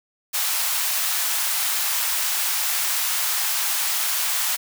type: high-pass noise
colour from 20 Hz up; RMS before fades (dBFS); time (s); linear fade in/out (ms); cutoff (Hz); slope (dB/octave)
white; -23; 0.33-4.57; 20; 750; 24
effects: none